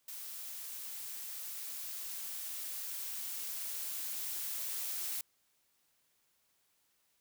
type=noise with level ramp; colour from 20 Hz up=blue; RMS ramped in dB=-45 to -38 dBFS; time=0.08-5.21 s; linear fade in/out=2 ms; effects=white hiss -75 dBFS RMS until 7.2 s